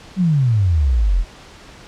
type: exponential sweep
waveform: sine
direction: down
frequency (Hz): 195.3 to 38.89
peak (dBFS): -12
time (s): 0.16-1.25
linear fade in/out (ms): 50
effects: pink hiss -41 dBFS RMS until 1.87 s + low-pass 6000 Hz 12 dB/octave